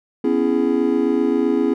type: chord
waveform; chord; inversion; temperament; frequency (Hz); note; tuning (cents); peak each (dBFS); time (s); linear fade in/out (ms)
triangle; C# minor seventh; third; just; 249.5 / 277.2 / 332.6 / 415.8; B3 / C#4 / E4 / G#4; +18 / 0 / +16 / +2; -19; 0.24-1.74; 5
effects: none